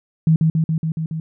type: tone with echo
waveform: sine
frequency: 160 Hz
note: D#3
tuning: 49 cents sharp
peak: -10 dBFS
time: 0.27-0.36 s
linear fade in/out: 2 ms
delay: 140 ms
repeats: 6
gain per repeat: -2 dB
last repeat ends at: 1.2 s
effects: none